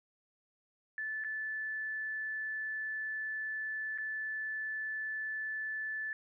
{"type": "tone with dropouts", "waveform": "sine", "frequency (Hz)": 1745, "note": "A6", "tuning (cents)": -15, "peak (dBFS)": -35, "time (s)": [0.98, 6.13], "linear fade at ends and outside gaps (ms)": 1, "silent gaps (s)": [[1.239, 1.246], [3.977, 3.984]], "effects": []}